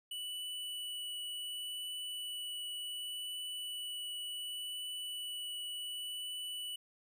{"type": "tone with vibrato", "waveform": "square", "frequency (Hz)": 2960, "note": "F#7", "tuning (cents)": 0, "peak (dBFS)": -40, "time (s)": [0.11, 6.76], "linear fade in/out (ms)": 5, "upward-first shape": "triangle", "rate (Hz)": 0.68, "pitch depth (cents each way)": 8, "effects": []}